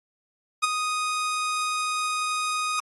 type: tone with ADSR envelope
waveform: sawtooth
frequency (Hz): 1244.5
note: D#6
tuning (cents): 0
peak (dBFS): -13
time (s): 0.62-2.8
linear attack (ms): 21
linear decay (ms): 18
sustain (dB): -8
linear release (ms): 3
effects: AAC 32 kbps